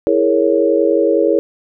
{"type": "chord", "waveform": "sine", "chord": "A# half-diminished seventh", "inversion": "second", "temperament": "equal", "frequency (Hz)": [329.6, 415.3, 466.2, 554.4], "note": ["E4", "G#4", "A#4", "C#5"], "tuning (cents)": [0, 0, 0, 0], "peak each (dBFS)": -16, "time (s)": [0.07, 1.39], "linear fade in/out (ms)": 0, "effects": []}